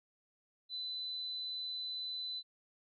sine tone, 4009 Hz, B7, 25 cents sharp, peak -38 dBFS, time 0.69-2.43 s, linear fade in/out 50 ms, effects AAC 48 kbps

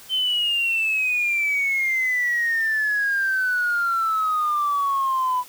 sine exponential sweep, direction down, 3094 to 989 Hz, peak -18 dBFS, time 0.09-5.44 s, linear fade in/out 50 ms, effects tanh soft clip ceiling -15 dBFS + white hiss -45 dBFS RMS until 5.48 s

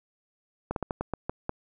slowing click train, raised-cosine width 1 ms, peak -15 dBFS, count 8, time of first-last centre 0.71-1.494 s, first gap 52 ms, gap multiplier 1.25, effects none

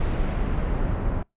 brown noise with low-pass filter sweep, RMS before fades -24 dBFS, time 0-1.23 s, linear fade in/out 5 ms, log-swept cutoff 3000 to 1400 Hz, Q 0.86, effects noise-tail reverb RT60 0.2 s tail -26 dB re dry + resampled to 8000 Hz

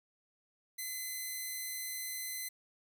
5% pulse tone, 2035 Hz, C7, 49 cents flat, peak -28 dBFS, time 0.78-2.49 s, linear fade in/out 10 ms, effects none

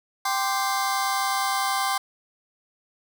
sawtooth chord, G suspended fourth, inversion none, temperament just, 784 / 1045.3 / 1176 Hz, G5 / C6 / D6, 0 / -2 / +2 cents, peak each -22 / -23 / -25 dBFS, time 0.25-1.98 s, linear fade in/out 5 ms, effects none

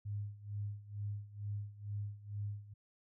sine tone with tremolo, 102.8 Hz, G#2, 17 cents flat, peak -36 dBFS, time 0.05-2.74 s, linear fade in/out 10 ms, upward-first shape sine, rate 2.2 Hz, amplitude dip 85%, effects none

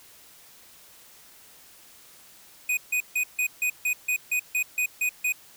square tone bursts, 2489 Hz, D#7, in tune, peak -23 dBFS, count 12, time 2.69-5.324 s, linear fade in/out 5 ms, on 82 ms, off 150 ms, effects white hiss -52 dBFS RMS until 5.56 s

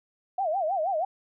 sine tone with vibrato, 698.5 Hz, F5, in tune, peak -24 dBFS, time 0.38-1.05 s, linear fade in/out 5 ms, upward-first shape sine, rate 6.3 Hz, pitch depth 230 cents each way, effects none

